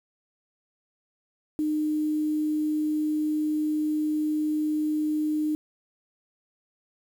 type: tone with quantisation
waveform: sine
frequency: 305.3 Hz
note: D#4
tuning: 33 cents flat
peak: -23 dBFS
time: 1.59-5.55 s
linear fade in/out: 0 ms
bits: 8
effects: none